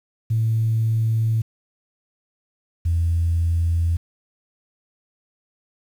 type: tone pair in turn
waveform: sine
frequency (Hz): 112.1 / 84.18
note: A2 / E2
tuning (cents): +33 / +37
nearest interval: perfect fourth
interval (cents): 496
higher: first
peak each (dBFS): -16 / -16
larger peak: neither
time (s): 0.3-1.42 / 2.85-3.97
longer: neither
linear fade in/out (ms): 10
effects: tanh soft clip ceiling -12 dBFS + 8-bit